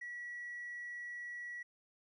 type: tone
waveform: triangle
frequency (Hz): 1934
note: B6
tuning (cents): -37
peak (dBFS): -39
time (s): 0.01-1.63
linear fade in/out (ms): 10
effects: tanh soft clip ceiling -39 dBFS + resampled to 22050 Hz